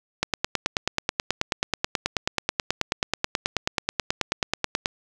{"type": "click train", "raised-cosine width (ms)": 0.2, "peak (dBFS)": -4, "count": 44, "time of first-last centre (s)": [0.23, 4.859], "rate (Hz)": 9.29, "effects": []}